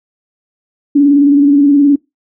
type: tone with vibrato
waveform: sine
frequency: 284.8 Hz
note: C#4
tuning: 47 cents sharp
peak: -4 dBFS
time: 0.95-1.96 s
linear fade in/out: 10 ms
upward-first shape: square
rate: 19 Hz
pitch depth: 35 cents each way
effects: noise-tail reverb RT60 0.2 s tail -23 dB re dry